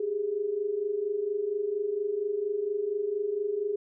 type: tone pair together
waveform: sine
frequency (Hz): 392 / 416.3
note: G4 / G#4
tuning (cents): 0 / +4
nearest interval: minor second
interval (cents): 104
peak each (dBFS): -33 / -28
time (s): 0-3.76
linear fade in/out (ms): 5
effects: none